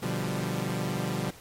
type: chord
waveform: sawtooth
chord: G dominant seventh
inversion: first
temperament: equal with one note detuned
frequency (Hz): 123.47 / 148.11 / 174.61 / 196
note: B2 / D3 / F3 / G3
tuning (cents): 0 / +15 / 0 / 0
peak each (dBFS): -30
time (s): 0.02-1.31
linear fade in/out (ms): 10
effects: pink hiss -50 dBFS RMS until 1.4 s + MP3 64 kbps

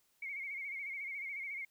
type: tone with vibrato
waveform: sine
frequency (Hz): 2200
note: C#7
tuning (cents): -14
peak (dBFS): -39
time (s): 0.22-1.65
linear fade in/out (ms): 5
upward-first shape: sine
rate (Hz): 14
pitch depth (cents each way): 72
effects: white hiss -74 dBFS RMS until 1.7 s

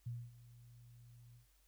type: tone with ADSR envelope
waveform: sine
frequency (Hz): 119.4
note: A#2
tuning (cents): +42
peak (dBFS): -39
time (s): 0.06-1.47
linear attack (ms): 8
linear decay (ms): 240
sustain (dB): -18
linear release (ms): 120
effects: added 50 Hz sine -70 dBFS peak until 1.67 s + white hiss -75 dBFS RMS until 1.67 s

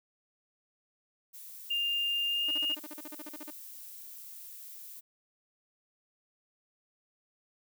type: noise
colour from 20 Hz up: violet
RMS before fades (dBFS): -47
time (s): 1.33-5.01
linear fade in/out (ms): 20
type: tone with pitch glide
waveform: sine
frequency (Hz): 2805 to 2841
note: F7 to F7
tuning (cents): +7 to +29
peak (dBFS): -28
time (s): 1.7-2.75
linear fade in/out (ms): 10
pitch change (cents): +22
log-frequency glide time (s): 2.29-2.54
type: tone bursts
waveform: sawtooth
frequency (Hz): 301.9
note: D4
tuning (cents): +48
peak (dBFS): -38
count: 15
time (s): 2.48-3.505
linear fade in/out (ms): 5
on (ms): 31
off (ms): 40
effects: none

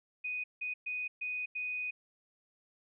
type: tone bursts at uneven times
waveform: sine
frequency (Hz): 2489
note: D#7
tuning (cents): 0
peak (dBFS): -34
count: 5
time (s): 0.24-0.44 / 0.61-0.74 / 0.86-1.08 / 1.21-1.46 / 1.55-1.91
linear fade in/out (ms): 10
effects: none

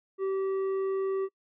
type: tone with tanh clipping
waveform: sine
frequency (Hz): 385.8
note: G4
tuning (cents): -28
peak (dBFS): -28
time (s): 0.18-1.29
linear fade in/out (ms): 50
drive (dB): 7
effects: noise-tail reverb RT60 0.1 s tail -24 dB re dry

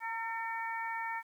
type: harmonic tone with a mistuned harmonic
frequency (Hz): 451.8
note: A4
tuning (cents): +46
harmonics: 2 / 3 / 4 / 5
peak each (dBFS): -37 / -45 / -40 / -43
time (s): 0-1.23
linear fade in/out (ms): 50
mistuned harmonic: 2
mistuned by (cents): +20
effects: 11-bit

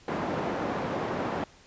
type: band-pass noise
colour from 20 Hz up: white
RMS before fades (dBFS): -31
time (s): 0.08-1.44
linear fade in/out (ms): 2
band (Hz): 130 to 790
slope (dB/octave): 12
effects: pink hiss -55 dBFS RMS until 1.66 s + resampled to 16000 Hz

